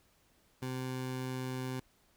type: tone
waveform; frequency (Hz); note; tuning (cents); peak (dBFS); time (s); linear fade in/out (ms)
20% pulse; 128.9; C3; -26; -31; 0.62-1.8; 5
effects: pink hiss -69 dBFS RMS until 2.16 s